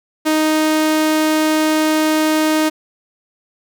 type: tone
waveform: sawtooth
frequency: 311.1 Hz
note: D#4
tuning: in tune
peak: -9 dBFS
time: 0.25-2.7 s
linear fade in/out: 20 ms
effects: none